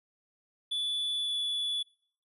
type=tone with pitch glide; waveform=triangle; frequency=3457 to 3435 Hz; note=A7 to A7; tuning=-31 to -42 cents; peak=-28 dBFS; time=0.71-1.83 s; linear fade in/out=10 ms; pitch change=-11 cents; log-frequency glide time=1.15-1.38 s; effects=noise-tail reverb RT60 0.6 s tail -24 dB re dry + resampled to 32000 Hz